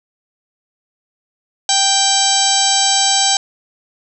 harmonic tone with a mistuned harmonic, 784 Hz, G5, in tune, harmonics 1 / 2 / 3 / 4 / 5 / 6 / 7 / 8 / 9 / 10, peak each -18 / -27 / -29 / -20 / -19 / -22 / -21 / -20 / -29 / -18 dBFS, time 1.69-3.37 s, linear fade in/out 2 ms, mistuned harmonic 6, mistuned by -16 cents, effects none

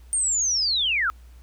sine linear sweep, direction down, 8870 to 1241 Hz, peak -20 dBFS, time 0.13-1.1 s, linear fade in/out 0 ms, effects added 60 Hz sine -44 dBFS peak until 1.42 s + pink hiss -60 dBFS RMS until 1.42 s

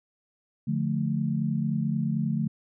sine chord, D minor, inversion none, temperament just, 146.83 / 176.2 / 220.2 Hz, D3 / F3 / A3, 0 / +16 / +2 cents, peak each -28 / -30 / -28 dBFS, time 0.67-2.48 s, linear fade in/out 10 ms, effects none

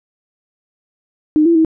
sine tone with pitch steps, 306.3 / 336.5 / 320.7 Hz, D#4 / E4 / E4, -27 / +36 / -48 cents, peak -8 dBFS, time 1.36-1.648 s, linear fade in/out 0 ms, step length 96 ms, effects none

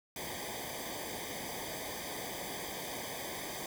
pink noise with comb filter, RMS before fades -41 dBFS, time 0.16-3.66 s, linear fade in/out 2 ms, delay 0.73 ms, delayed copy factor -1, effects none

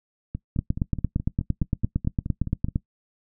two click trains, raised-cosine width 5 ms, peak -17 / -10 dBFS, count 12 / 20, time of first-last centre 0.35-2.685 / 0.59-2.759 s, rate 4.71 / 8.76 Hz, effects noise-tail reverb RT60 0.1 s tail -20 dB re dry

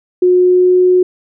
sine tone with pitch glide, 362 to 364.5 Hz, F#4 to F#4, -38 to -26 cents, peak -6 dBFS, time 0.22-1.03 s, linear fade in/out 5 ms, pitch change +12 cents, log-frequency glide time 0.37-0.79 s, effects none

